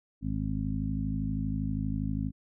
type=harmonic tone with a mistuned harmonic; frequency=52.5 Hz; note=G#1; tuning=19 cents sharp; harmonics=1 / 2 / 3 / 4 / 5; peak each=-35 / -35 / -35 / -35 / -35 dBFS; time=0.21-2.32 s; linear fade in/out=50 ms; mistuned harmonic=1; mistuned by=+16 cents; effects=none